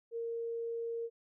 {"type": "tone", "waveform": "sine", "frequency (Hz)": 462.9, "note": "A#4", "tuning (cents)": -12, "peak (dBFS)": -35, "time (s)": [0.11, 1.1], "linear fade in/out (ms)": 50, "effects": []}